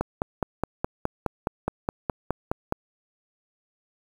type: click train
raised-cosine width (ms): 1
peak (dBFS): -10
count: 14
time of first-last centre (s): 0.01-2.724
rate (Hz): 4.79
effects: 7-bit